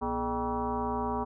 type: tone with frequency modulation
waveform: sine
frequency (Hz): 602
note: D5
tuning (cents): +43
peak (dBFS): -28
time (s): 0.01-1.25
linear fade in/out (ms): 20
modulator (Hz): 180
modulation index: 2.8
effects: none